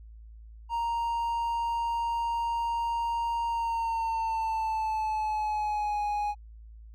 triangle tone with pitch glide, 932.3 to 830.6 Hz, A#5 to G#5, 0 to 0 cents, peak -25 dBFS, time 0.69-6.35 s, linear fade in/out 50 ms, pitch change -200 cents, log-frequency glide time 3.46-6.02 s, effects added 55 Hz sine -45 dBFS peak until 6.94 s

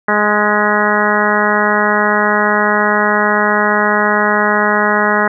harmonic tone with a mistuned harmonic, 208.8 Hz, G#3, 10 cents sharp, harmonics 1 / 2 / 3 / 4 / 5 / 6 / 7 / 8 / 9, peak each -19 / -19 / -19 / -19 / -19 / -19 / -19 / -19 / -19 dBFS, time 0.08-5.28 s, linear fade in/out 5 ms, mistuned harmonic 9, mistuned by +32 cents, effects none

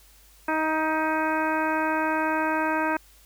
harmonic tone with a mistuned harmonic, 314 Hz, D#4, 16 cents sharp, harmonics 1 / 2 / 3 / 4 / 5 / 6 / 7 / 8, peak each -28 / -30 / -27 / -33 / -29 / -39 / -40 / -37 dBFS, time 0.48-2.97 s, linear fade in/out 5 ms, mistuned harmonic 6, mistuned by +22 cents, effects added 50 Hz sine -55 dBFS peak until 3.25 s + white hiss -56 dBFS RMS until 3.25 s

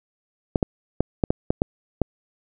clicks, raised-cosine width 2 ms, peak -5 dBFS, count 8, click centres 0.558 / 0.628 / 1.006 / 1.238 / 1.305 / 1.505 / 1.619 / 2.017 s, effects none

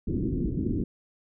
white low-pass noise, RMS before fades -28 dBFS, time 0.07-0.84 s, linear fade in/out 5 ms, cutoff 350 Hz, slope 48 dB/octave, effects none

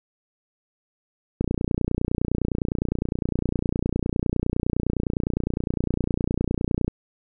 click train, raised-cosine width 3 ms, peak -10 dBFS, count 164, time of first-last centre 1.41-6.88 s, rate 29.8 Hz, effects none

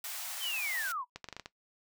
white high-pass noise, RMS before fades -40 dBFS, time 0.04-0.92 s, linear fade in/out 2 ms, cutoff 640 Hz, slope 48 dB/octave
sine linear sweep, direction down, 3205 to 932.3 Hz, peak -33 dBFS, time 0.39-1.05 s, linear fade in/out 50 ms
clicks, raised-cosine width 0.2 ms, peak -24 dBFS, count 7, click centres 1.16 / 1.243 / 1.287 / 1.327 / 1.366 / 1.397 / 1.459 s
effects noise-tail reverb RT60 0.1 s tail -17 dB re dry

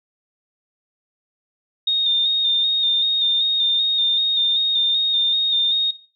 sine tone with vibrato, 3670 Hz, A#7, 28 cents flat, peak -15 dBFS, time 1.87-5.91 s, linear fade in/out 5 ms, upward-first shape square, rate 2.6 Hz, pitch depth 25 cents each way, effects noise-tail reverb RT60 0.4 s tail -19 dB re dry

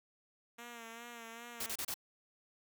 5% pulse tone with vibrato, 233.1 Hz, A#3, in tune, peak -36 dBFS, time 0.58-1.7 s, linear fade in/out 10 ms, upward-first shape sine, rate 2.5 Hz, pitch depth 47 cents each way
white noise bursts, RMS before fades -39 dBFS, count 4, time 1.6-1.942 s, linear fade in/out 5 ms, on 63 ms, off 30 ms
effects none

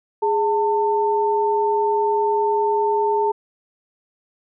sine tone pair together, 415.1 / 895 Hz, G#4 / A5, -1 / +29 cents, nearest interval octave + minor second, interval 1330 cents, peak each -19 dBFS, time 0.22-3.32 s, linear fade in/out 10 ms, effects none

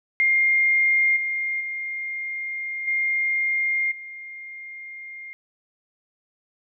sine tone with level steps, 2118 Hz, C7, 21 cents sharp, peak -16 / -23 / -27 / -20 / -35 dBFS, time 0.2-5.33 s, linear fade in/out 0 ms, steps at 1.16 / 1.6 / 2.87 / 3.91 s, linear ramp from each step 10 ms, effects none

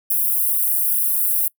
white high-pass noise, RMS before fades -19 dBFS, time 0.1-1.48 s, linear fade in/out 5 ms, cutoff 10000 Hz, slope 48 dB/octave, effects noise-tail reverb RT60 0.1 s tail -23 dB re dry

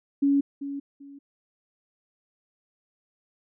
sine tone with echo, 280.3 Hz, C#4, 19 cents sharp, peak -18 dBFS, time 0.22-0.41 s, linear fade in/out 10 ms, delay 390 ms, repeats 2, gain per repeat -12 dB, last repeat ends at 1.19 s, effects none

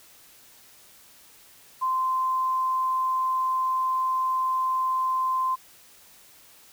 sine tone, 1038 Hz, C6, 14 cents flat, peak -22 dBFS, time 1.81-5.56 s, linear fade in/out 20 ms, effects white hiss -53 dBFS RMS until 6.72 s

